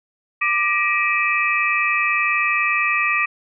sine tone cluster, 1185 / 1904 / 2354 / 2564 Hz, D6 / A#6 / D7 / E7, +15 / +36 / +3 / -49 cents, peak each -22 dBFS, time 0.41-3.26 s, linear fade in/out 10 ms, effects none

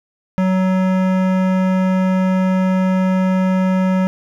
sine tone with hard clipping, 186.9 Hz, F#3, 18 cents sharp, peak -15 dBFS, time 0.38-4.07 s, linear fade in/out 0 ms, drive 17 dB, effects none

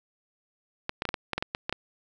clicks, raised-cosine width 0.3 ms, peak -12 dBFS, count 11, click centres 0.894 / 1.021 / 1.053 / 1.09 / 1.142 / 1.333 / 1.38 / 1.425 / 1.549 / 1.695 / 1.726 s, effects none

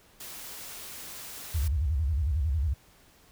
white noise, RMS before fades -42 dBFS, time 0.2-1.68 s, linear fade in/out 5 ms
sine tone with vibrato, 73.4 Hz, D2, in tune, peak -24 dBFS, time 1.54-2.74 s, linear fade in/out 10 ms, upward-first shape square, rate 11 Hz, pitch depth 200 cents each way
effects pink hiss -59 dBFS RMS until 3.31 s

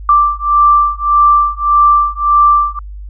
sine beating tone pair, 1174.7 / 1176.4 Hz, D6 / D6, 0 / +3 cents, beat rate 1.7 Hz, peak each -10 dBFS, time 0.09-2.79 s, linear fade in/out 2 ms, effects added 50 Hz sine -25 dBFS peak until 3.09 s

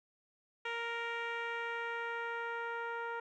10% pulse tone with low-pass filter sweep, 466.2 Hz, A#4, in tune, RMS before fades -39 dBFS, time 0.65-3.2 s, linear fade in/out 5 ms, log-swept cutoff 2700 to 1300 Hz, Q 1.3, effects none

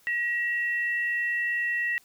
sine tone pair together, 1908.5 / 2699 Hz, A#6 / E7, +40 / +40 cents, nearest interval tritone, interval 600 cents, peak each -25 / -35 dBFS, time 0.07-1.98 s, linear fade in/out 0 ms, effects white hiss -60 dBFS RMS until 2.04 s

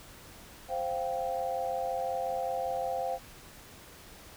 sine chord, C suspended fourth, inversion none, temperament equal, 523.3 / 698.5 / 784 Hz, C5 / F5 / G5, 0 / 0 / 0 cents, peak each -34 / -34 / -35 dBFS, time 0.68-3.19 s, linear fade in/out 50 ms, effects pink hiss -51 dBFS RMS until 4.36 s

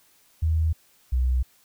sine tone pair in turn, 80 / 63.17 Hz, D#2 / B1, +49 / +40 cents, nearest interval major third, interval 409 cents, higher first, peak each -19 dBFS, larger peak neither, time 0.42-0.73 / 1.12-1.43 s, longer neither, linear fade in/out 10 ms, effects white hiss -60 dBFS RMS until 1.64 s

